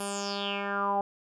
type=tone with low-pass filter sweep; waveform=10% pulse; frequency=200.5 Hz; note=G3; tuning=39 cents sharp; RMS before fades=-31 dBFS; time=0-1.01 s; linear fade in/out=2 ms; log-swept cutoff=11000 to 750 Hz; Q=6.2; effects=none